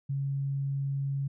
sine tone, 138.3 Hz, C#3, 4 cents flat, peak -28 dBFS, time 0.09-1.28 s, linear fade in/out 10 ms, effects none

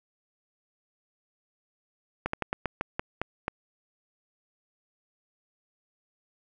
slowing click train, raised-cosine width 0.5 ms, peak -13 dBFS, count 9, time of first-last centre 2.26-3.481 s, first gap 74 ms, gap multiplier 1.2, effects none

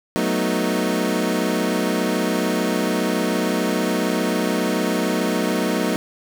25% pulse chord, B dominant seventh, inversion second, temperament equal, 185 / 220 / 246.9 / 311.1 Hz, F#3 / A3 / B3 / D#4, 0 / 0 / 0 / 0 cents, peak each -21 dBFS, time 0.16-5.96 s, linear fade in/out 0 ms, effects none

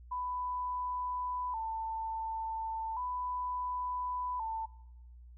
sine tone with vibrato, 942 Hz, A#5, 18 cents sharp, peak -34 dBFS, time 0.11-4.66 s, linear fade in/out 10 ms, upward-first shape square, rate 0.35 Hz, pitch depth 95 cents each way, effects noise-tail reverb RT60 1.0 s tail -19 dB re dry + added 60 Hz sine -50 dBFS peak until 5.37 s

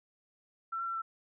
sine tone with pitch steps, 1343 / 1361 / 1352 / 1337 Hz, E6 / F6 / E6 / E6, +32 / -45 / +43 / +24 cents, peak -33 dBFS, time 0.72-1.02 s, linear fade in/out 10 ms, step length 75 ms, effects none

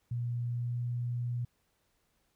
sine tone with pitch glide, 120 to 121.04 Hz, B2 to B2, -49 to -34 cents, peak -31 dBFS, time 0.11-1.45 s, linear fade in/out 5 ms, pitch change +15 cents, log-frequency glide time 0.46-0.81 s, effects pink hiss -75 dBFS RMS until 2.35 s

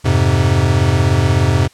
square chord, F minor, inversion none, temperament equal, 87.31 / 103.83 / 130.81 Hz, F2 / Ab2 / C3, 0 / 0 / 0 cents, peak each -16 dBFS, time 0.04-1.68 s, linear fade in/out 20 ms, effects white hiss -48 dBFS RMS until 1.73 s + low-pass 8000 Hz 12 dB/octave

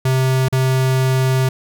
square tone with dropouts, 130.81 Hz, C3, in tune, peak -14 dBFS, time 0.05-1.49 s, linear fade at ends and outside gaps 5 ms, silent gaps 0.485-0.525 s, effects none

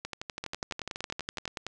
two click trains, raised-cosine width 0.2 ms, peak -18 / -17 dBFS, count 18 / 14, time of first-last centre 0.05-1.455 / 0.44-1.666 s, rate 12.1 / 10.6 Hz, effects resampled to 24000 Hz + 8-bit

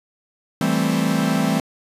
45% pulse chord, A minor seventh, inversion second, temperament equal, 164.81 / 196 / 220 / 261.6 Hz, E3 / G3 / A3 / C4, 0 / 0 / 0 / 0 cents, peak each -23 dBFS, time 0.61-1.6 s, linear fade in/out 2 ms, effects resampled to 32000 Hz

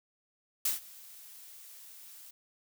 blue noise with ADSR envelope, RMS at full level -28 dBFS, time 0.65-2.31 s, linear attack 5 ms, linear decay 140 ms, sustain -23 dB, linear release 8 ms, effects none

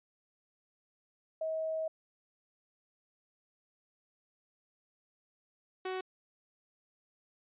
sine / sawtooth tone pair in turn, 638 / 373.3 Hz, D#5 / F#4, +43 / +15 cents, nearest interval major sixth, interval 928 cents, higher first, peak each -32 / -31 dBFS, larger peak second, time 1.41-1.88 / 5.85-6.01 s, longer first, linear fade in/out 5 ms, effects resampled to 8000 Hz

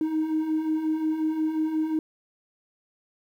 triangle beating tone pair, 309.5 / 315.1 Hz, D#4 / D#4, -9 / +22 cents, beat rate 5.6 Hz, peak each -28 / -21 dBFS, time 0.01-1.99 s, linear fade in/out 2 ms, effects tanh soft clip ceiling -18 dBFS + 10-bit

